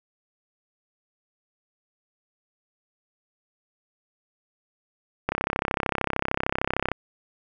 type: click train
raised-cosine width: 0.5 ms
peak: -8 dBFS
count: 55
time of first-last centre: 5.29-6.917 s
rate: 33.2 Hz
effects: none